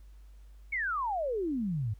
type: exponential sweep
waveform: sine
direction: down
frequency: 2270 to 98 Hz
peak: -29 dBFS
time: 0.72-1.94 s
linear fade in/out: 10 ms
effects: added 50 Hz sine -49 dBFS peak until 1.99 s + pink hiss -70 dBFS RMS until 1.99 s